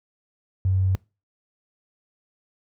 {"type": "tone with tanh clipping", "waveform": "triangle", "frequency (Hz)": 94.4, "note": "F#2", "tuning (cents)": 35, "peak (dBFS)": -17, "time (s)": [0.65, 0.95], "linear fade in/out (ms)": 0, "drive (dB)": 3, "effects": ["noise-tail reverb RT60 0.3 s tail -24 dB re dry", "high-pass 60 Hz 12 dB/octave"]}